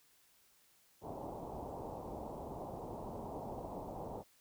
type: low-pass noise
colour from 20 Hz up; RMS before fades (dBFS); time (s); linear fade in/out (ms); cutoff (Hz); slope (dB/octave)
white; -45; 1.01-4.24; 50; 920; 48
effects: white hiss -69 dBFS RMS until 4.4 s